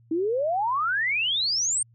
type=exponential sweep; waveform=sine; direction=up; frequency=311.1 to 8870 Hz; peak=-22 dBFS; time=0.11-1.83 s; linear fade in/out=5 ms; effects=added 116 Hz sine -54 dBFS peak until 1.94 s